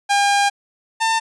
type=tone pair in turn; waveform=sawtooth; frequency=806 / 898.7 Hz; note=G5 / A5; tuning=+48 / +36 cents; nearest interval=major second; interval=188 cents; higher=second; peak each=-10 / -12 dBFS; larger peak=first; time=0.09-0.5 / 1-1.2 s; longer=first; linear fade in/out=20 ms; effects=resampled to 22050 Hz